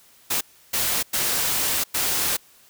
white noise bursts at uneven times, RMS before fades -23 dBFS, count 4, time 0.3-0.41 / 0.73-1.03 / 1.13-1.84 / 1.94-2.37 s, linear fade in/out 10 ms, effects white hiss -54 dBFS RMS until 2.69 s

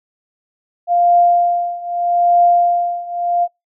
sine tone with tremolo, 698.5 Hz, F5, in tune, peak -7 dBFS, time 0.87-3.48 s, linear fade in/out 50 ms, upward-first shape triangle, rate 0.8 Hz, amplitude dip 90%, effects noise-tail reverb RT60 0.2 s tail -26 dB re dry

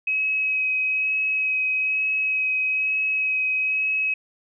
sine tone with vibrato, 2547 Hz, D#7, 40 cents sharp, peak -20 dBFS, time 0.07-4.14 s, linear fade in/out 5 ms, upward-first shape sine, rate 1.1 Hz, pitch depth 11 cents each way, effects none

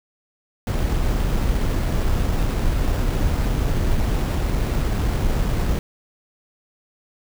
brown noise with sample-and-hold, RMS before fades -20 dBFS, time 0.67-5.79 s, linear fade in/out 2 ms, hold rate 6300 Hz, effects none

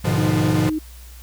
45% pulse chord, G# diminished seventh, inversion none, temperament equal with one note detuned, 103.83 / 123.47 / 150.7 / 174.61 Hz, G#2 / B2 / D3 / F3, 0 / 0 / +45 / 0 cents, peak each -23 dBFS, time 0.04-0.7 s, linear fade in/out 10 ms
sine tone, 311.1 Hz, D#4, in tune, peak -20 dBFS, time 0.17-0.79 s, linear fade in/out 10 ms
effects added 60 Hz sine -38 dBFS peak until 1.22 s + white hiss -47 dBFS RMS until 1.22 s

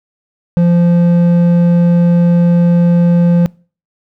sine tone with hard clipping, 172.8 Hz, F3, 18 cents flat, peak -8 dBFS, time 0.57-3.46 s, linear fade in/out 0 ms, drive 6 dB, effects noise-tail reverb RT60 0.4 s tail -25 dB re dry

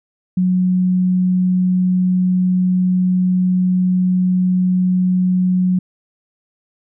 sine tone, 183 Hz, F#3, 19 cents flat, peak -12 dBFS, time 0.37-5.79 s, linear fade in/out 5 ms, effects none

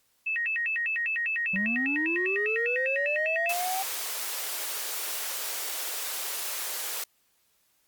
sine tone with vibrato, 2217 Hz, C#7, in tune, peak -26 dBFS, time 0.26-3.53 s, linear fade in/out 10 ms, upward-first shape square, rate 5 Hz, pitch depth 290 cents each way
triangle linear sweep, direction up, 185 to 775 Hz, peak -27 dBFS, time 1.53-3.83 s, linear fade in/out 10 ms
white high-pass noise, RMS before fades -33 dBFS, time 3.49-7.04 s, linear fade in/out 5 ms, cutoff 400 Hz, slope 24 dB/octave
effects white hiss -69 dBFS RMS until 7.87 s + Opus 48 kbps

